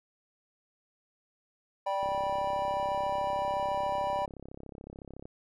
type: chord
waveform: triangle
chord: G major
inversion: second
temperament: equal with one note detuned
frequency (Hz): 587.3 / 784 / 975.9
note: D5 / G5 / B5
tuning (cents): 0 / 0 / -21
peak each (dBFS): -31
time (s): 1.86-4.26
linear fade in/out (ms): 10
type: click train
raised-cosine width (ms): 2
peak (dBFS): -31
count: 110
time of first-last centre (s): 2.03-5.255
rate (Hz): 33.8
effects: none